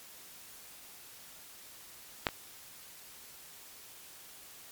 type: clicks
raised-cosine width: 0.3 ms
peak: -10 / -23 dBFS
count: 2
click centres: 2.268 / 2.288 s
effects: white hiss -52 dBFS RMS until 4.71 s + MP3 96 kbps

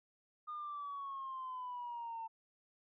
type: exponential sweep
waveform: sine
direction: down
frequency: 1225 to 896 Hz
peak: -40 dBFS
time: 0.47-2.28 s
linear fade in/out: 20 ms
effects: tanh soft clip ceiling -37 dBFS

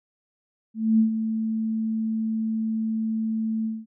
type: tone with ADSR envelope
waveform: sine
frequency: 221.4 Hz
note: A3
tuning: 11 cents sharp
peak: -14 dBFS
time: 0.74-3.86 s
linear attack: 250 ms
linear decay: 110 ms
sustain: -9 dB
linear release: 210 ms
effects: none

